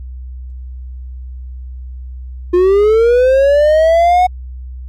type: linear sweep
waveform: triangle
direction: up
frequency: 350 to 738 Hz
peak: -5 dBFS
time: 2.53-4.27 s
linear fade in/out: 10 ms
effects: added 63 Hz sine -25 dBFS peak until 4.88 s + Opus 48 kbps